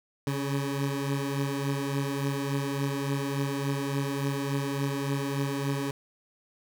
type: beating tone pair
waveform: 20% pulse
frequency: 138.5 / 142 Hz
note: C#3 / C#3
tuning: -1 / +42 cents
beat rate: 3.5 Hz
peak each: -24 / -29 dBFS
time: 0.27-5.91 s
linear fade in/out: 2 ms
effects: none